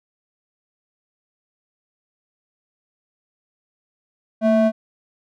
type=ring-modulated tone; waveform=triangle; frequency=439 Hz; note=A4; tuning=4 cents flat; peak=-8 dBFS; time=4.41-4.72 s; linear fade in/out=50 ms; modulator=214 Hz; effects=none